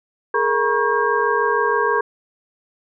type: tone cluster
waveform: sine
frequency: 417.9 / 464.2 / 956 / 1097 / 1607 Hz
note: G#4 / A#4 / A#5 / C#6 / G6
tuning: +11 / -7 / +43 / -18 / +43 cents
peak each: -22 dBFS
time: 0.34-2.01 s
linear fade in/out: 5 ms
effects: none